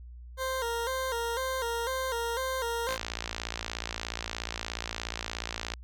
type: tone with vibrato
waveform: 20% pulse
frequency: 493.9 Hz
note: B4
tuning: in tune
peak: -25 dBFS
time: 0.37-2.98 s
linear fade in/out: 50 ms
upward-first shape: square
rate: 2 Hz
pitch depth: 99 cents each way
type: click train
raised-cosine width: 0.2 ms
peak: -15 dBFS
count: 163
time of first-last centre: 2.89-5.737 s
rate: 56.9 Hz
effects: added 60 Hz sine -43 dBFS peak until 5.83 s